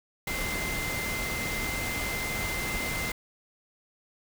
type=tone in noise; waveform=sine; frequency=2078 Hz; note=C7; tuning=12 cents flat; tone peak=-33 dBFS; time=0.27-3.12 s; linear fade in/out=5 ms; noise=pink; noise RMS=-33 dBFS; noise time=0.27-3.12 s; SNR=-3 dB; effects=none